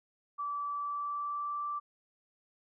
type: tone with pitch glide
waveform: sine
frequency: 1157 to 1170.4 Hz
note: D6 to D6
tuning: -26 to -6 cents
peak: -33 dBFS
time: 0.38-1.8 s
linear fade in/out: 20 ms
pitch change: +20 cents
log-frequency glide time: 0.75-1.69 s
effects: none